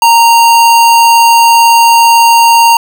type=tone; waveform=square; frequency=927 Hz; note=A#5; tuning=10 cents flat; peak=-3 dBFS; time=0.02-2.77 s; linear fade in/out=2 ms; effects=none